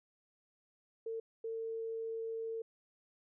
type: tone bursts at uneven times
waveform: sine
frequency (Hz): 451.3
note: A4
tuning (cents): +44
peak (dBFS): -37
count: 2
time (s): 1.06-1.2 / 1.44-2.62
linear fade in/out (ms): 5
effects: none